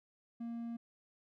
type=tone; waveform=triangle; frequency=233.1 Hz; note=A#3; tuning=in tune; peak=-37 dBFS; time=0.4-0.77 s; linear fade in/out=10 ms; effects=none